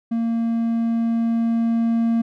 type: tone with level ramp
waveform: triangle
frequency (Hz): 230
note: A#3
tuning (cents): -23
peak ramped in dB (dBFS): -17 to -14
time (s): 0.11-2.22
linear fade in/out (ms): 10
effects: none